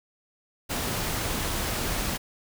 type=noise; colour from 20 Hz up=pink; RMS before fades=-29 dBFS; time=0.69-2.18 s; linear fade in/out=20 ms; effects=none